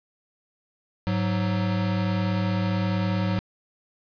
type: tone pair together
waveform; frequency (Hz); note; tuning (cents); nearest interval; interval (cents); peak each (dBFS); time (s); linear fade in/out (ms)
square; 104.1 / 185.24; G#2 / F#3; +5 / +2; minor seventh; 997; -26 / -26; 1.07-3.39; 0
effects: resampled to 11025 Hz + 9-bit